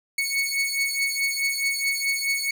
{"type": "beating tone pair", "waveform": "sawtooth", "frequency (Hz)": [2213, 2217.7], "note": ["C#7", "C#7"], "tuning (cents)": [-3, 0], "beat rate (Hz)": 4.7, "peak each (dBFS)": [-22, -23], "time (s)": [0.18, 2.51], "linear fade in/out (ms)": 5, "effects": []}